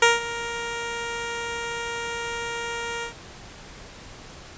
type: tone with ADSR envelope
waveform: 10% pulse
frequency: 467.9 Hz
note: A#4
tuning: 6 cents sharp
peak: -4 dBFS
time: 0.02-3.14 s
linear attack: 5 ms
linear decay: 170 ms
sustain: -16 dB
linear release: 110 ms
effects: pink hiss -43 dBFS RMS until 4.57 s + resampled to 16000 Hz